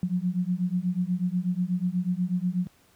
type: beating tone pair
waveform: sine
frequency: 176 / 184.2 Hz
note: F3 / F#3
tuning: +14 / -7 cents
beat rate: 8.2 Hz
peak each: -27 dBFS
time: 0.03-2.67 s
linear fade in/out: 0 ms
effects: pink hiss -61 dBFS RMS until 2.95 s + high-pass 60 Hz 12 dB/octave